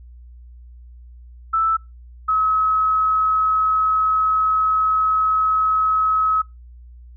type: tone pair in turn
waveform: sine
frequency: 1318.5 / 1282.4 Hz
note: E6 / E6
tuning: 0 / -48 cents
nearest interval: unison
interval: 48 cents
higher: first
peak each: -15 dBFS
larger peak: neither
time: 1.53-1.77 / 2.28-6.42 s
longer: second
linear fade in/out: 10 ms
effects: noise-tail reverb RT60 0.2 s tail -23 dB re dry + added 60 Hz sine -39 dBFS peak until 7.16 s